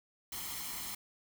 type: noise with comb filter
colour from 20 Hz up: white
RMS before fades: -41 dBFS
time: 0.32-0.95 s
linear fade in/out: 5 ms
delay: 0.95 ms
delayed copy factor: +0.6
effects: none